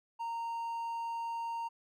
triangle tone, 925 Hz, A#5, 14 cents flat, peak -33 dBFS, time 0.19-1.69 s, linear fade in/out 20 ms, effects none

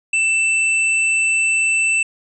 square tone, 2661 Hz, E7, 16 cents sharp, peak -15 dBFS, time 0.13-2.03 s, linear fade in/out 5 ms, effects resampled to 24000 Hz + 9-bit

